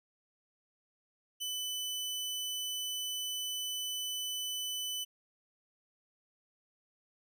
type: tone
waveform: sawtooth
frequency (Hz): 3000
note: F#7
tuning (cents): +23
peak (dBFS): -32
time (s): 1.4-5.05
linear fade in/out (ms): 20
effects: none